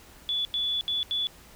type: tone bursts at uneven times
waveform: sine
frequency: 3440 Hz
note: A7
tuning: 40 cents flat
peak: -25 dBFS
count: 4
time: 0.29-0.45 / 0.54-0.81 / 0.88-1.03 / 1.11-1.27 s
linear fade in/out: 0 ms
effects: added 60 Hz sine -59 dBFS peak until 1.55 s + pink hiss -52 dBFS RMS until 1.55 s